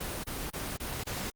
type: noise bursts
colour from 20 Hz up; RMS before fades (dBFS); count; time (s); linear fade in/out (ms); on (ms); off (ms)
pink; -36; 5; 0-1.304; 10; 240; 26
effects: Opus 24 kbps